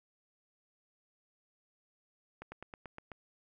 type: slowing click train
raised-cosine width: 0.5 ms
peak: -30 dBFS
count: 7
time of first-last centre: 2.42-3.118 s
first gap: 100 ms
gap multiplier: 1.06
effects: none